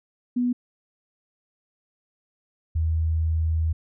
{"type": "tone pair in turn", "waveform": "sine", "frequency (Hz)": [245.5, 80.38], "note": ["B3", "E2"], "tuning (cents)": [-10, -43], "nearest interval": "octave + perfect fifth", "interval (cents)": 1933, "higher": "first", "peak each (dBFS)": -20, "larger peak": "neither", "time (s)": [[0.36, 0.53], [2.75, 3.73]], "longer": "second", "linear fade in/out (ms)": 10, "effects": []}